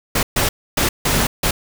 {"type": "noise bursts at uneven times", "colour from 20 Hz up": "pink", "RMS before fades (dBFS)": -17, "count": 5, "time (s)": [[0.15, 0.23], [0.36, 0.49], [0.77, 0.89], [1.05, 1.27], [1.43, 1.51]], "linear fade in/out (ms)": 5, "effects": []}